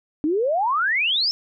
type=exponential sweep; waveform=sine; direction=up; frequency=288.9 to 5410 Hz; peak=-18 dBFS; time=0.24-1.31 s; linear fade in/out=0 ms; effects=none